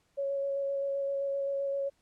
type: tone with vibrato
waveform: sine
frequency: 554.4 Hz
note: C#5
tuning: in tune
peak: -29 dBFS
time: 0.17-1.9 s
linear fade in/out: 20 ms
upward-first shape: square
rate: 7.7 Hz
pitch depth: 9 cents each way
effects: pink hiss -72 dBFS RMS until 2.01 s + low-pass 10000 Hz 12 dB/octave